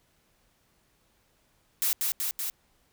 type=noise with echo; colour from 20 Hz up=blue; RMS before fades=-26 dBFS; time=1.82-1.93 s; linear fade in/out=0 ms; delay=190 ms; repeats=3; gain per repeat=-2 dB; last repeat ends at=2.5 s; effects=pink hiss -68 dBFS RMS until 2.92 s